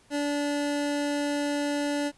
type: tone pair together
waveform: square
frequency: 289.5 / 579 Hz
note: D4 / D5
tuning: -25 / -25 cents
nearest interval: octave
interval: 1200 cents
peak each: -28 / -32 dBFS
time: 0.1-2.12 s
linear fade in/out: 50 ms
effects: pink hiss -60 dBFS RMS until 2.17 s + resampled to 24000 Hz